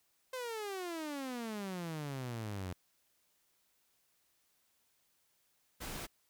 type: exponential sweep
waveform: sawtooth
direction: down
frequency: 523.3 to 88 Hz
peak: -35 dBFS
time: 0.33-2.73 s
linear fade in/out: 5 ms
type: noise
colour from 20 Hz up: pink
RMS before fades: -43 dBFS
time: 5.8-6.07 s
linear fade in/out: 20 ms
effects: white hiss -75 dBFS RMS until 6.29 s